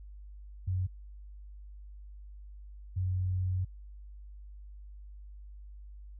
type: tone bursts at uneven times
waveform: sine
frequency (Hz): 92.3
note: F#2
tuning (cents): -4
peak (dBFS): -28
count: 2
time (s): 0.67-0.87 / 2.96-3.65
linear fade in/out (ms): 10
effects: added 50 Hz sine -45 dBFS peak until 6.19 s